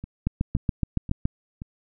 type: two click trains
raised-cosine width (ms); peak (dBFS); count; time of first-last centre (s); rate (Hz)
5; -10 / -22; 8 / 4; 0.27-1.255 / 0.04-1.619; 7.11 / 1.9
effects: none